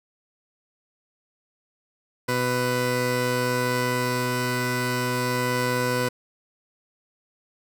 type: tone pair together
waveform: 15% pulse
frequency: 124.4 / 497.3 Hz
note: B2 / B4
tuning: +13 / +12 cents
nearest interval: 2 octaves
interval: 2399 cents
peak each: -19 dBFS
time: 2.28-6.09 s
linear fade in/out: 10 ms
effects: none